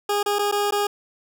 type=tone with dropouts; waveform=20% pulse; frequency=410 Hz; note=G#4; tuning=22 cents flat; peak=-15 dBFS; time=0.09-0.87 s; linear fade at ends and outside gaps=5 ms; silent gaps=0.23-0.26 / 0.387-0.391 / 0.515-0.523 / 0.709-0.722 s; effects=none